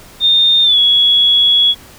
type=tone with pitch glide; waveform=sine; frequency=3641 to 3358 Hz; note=A#7 to G#7; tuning=-41 to +18 cents; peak=-7 dBFS; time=0.2-1.75 s; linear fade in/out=50 ms; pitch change=-141 cents; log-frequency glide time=0.63-0.78 s; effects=pink hiss -39 dBFS RMS until 1.98 s